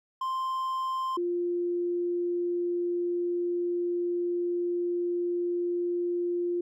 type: tone pair in turn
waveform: triangle / sine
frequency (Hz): 1046.5 / 349.9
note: C6 / F4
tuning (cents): 0 / +3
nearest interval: octave + perfect fifth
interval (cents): 1897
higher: first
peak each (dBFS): -26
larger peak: neither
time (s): 0.21-1.17 / 1.17-6.61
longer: second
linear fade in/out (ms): 5
effects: none